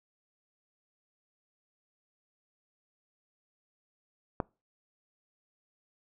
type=click; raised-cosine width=1 ms; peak=-15 dBFS; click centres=4.402 s; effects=noise-tail reverb RT60 0.3 s tail -25 dB re dry